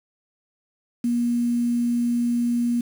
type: tone with quantisation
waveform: sine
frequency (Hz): 238.9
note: A#3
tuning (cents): +43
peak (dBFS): -19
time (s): 1.04-2.81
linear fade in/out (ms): 5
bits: 7
effects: none